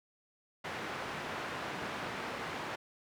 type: band-pass noise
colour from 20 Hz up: white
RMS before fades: -40 dBFS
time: 0.64-2.76 s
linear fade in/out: 10 ms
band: 100 to 1700 Hz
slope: 12 dB/octave
effects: none